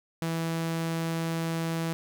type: tone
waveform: sawtooth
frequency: 164.5 Hz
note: E3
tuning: 3 cents flat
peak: -24 dBFS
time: 0.22-1.93 s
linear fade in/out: 0 ms
effects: none